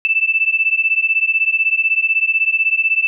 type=beating tone pair; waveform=sine; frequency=2637 / 2653 Hz; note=E7 / E7; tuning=0 / +10 cents; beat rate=16 Hz; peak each=-16 dBFS; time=0.05-3.07 s; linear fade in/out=0 ms; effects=none